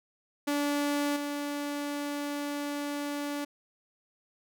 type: tone with level steps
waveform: sawtooth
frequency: 289 Hz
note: D4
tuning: 28 cents flat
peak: -23 / -28 dBFS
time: 0.47-3.45 s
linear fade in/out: 10 ms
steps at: 1.16 s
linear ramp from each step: 5 ms
effects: none